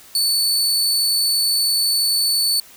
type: tone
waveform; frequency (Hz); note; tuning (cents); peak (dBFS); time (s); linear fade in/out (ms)
sawtooth; 4477; C#8; +16; -13; 0.15-2.6; 2
effects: white hiss -45 dBFS RMS until 2.76 s